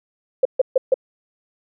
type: tone bursts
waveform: sine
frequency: 523.3 Hz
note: C5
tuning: in tune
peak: -10 dBFS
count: 4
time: 0.43-0.942 s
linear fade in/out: 5 ms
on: 23 ms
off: 140 ms
effects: none